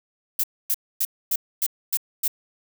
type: noise bursts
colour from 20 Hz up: violet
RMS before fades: -22 dBFS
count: 7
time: 0.39-2.279 s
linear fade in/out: 5 ms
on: 47 ms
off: 260 ms
effects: none